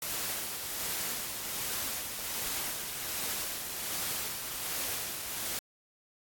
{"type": "noise with tremolo", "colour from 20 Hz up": "white", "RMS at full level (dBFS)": -34, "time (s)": [0.02, 5.59], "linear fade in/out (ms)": 2, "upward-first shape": "sine", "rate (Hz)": 1.3, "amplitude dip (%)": 40, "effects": ["AAC 64 kbps"]}